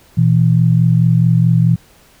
sine tone pair together, 120.15 / 164.81 Hz, B2 / E3, -47 / 0 cents, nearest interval perfect fourth, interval 547 cents, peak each -11 dBFS, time 0.17-1.76 s, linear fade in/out 10 ms, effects pink hiss -48 dBFS RMS until 2.2 s

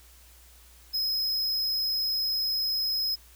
square tone, 5110 Hz, D#8, 45 cents sharp, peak -26 dBFS, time 0.93-3.16 s, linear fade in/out 20 ms, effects added 60 Hz sine -54 dBFS peak until 3.35 s + white hiss -56 dBFS RMS until 3.35 s

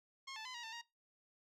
10% pulse tone with pitch steps, 1077 / 878 / 1016 / 950 / 895 / 939 Hz, C6 / A5 / B5 / A#5 / A5 / A#5, +50 / -4 / +49 / +33 / +29 / +12 cents, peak -37 dBFS, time 0.27-0.816 s, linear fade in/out 10 ms, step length 91 ms, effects noise-tail reverb RT60 0.2 s tail -19 dB re dry + low-pass 6000 Hz 12 dB/octave

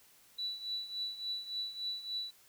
sine tone with tremolo, 3951 Hz, B7, in tune, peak -33 dBFS, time 0.38-2.31 s, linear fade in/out 10 ms, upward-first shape triangle, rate 3.5 Hz, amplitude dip 80%, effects white hiss -63 dBFS RMS until 2.48 s

